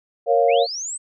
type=chord; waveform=sine; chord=Bb minor; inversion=none; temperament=equal; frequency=466.2 / 554.4 / 698.5 Hz; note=Bb4 / Db5 / F5; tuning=0 / 0 / 0 cents; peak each=-18 dBFS; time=0.26-0.67 s; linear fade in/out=50 ms
type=linear sweep; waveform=sine; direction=up; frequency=2000 to 8372 Hz; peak=-26 dBFS; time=0.48-0.98 s; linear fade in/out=20 ms
effects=none